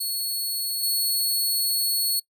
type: tone with level steps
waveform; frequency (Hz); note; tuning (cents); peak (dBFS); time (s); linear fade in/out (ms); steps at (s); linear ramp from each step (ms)
15% pulse; 4374; C#8; -24; -19 / -15; 0-2.2; 10; 0.83; 2
effects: noise-tail reverb RT60 0.1 s tail -22 dB re dry